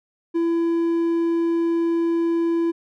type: tone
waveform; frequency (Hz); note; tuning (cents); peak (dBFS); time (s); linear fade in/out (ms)
triangle; 335.2; E4; +29; -16; 0.34-2.72; 20
effects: none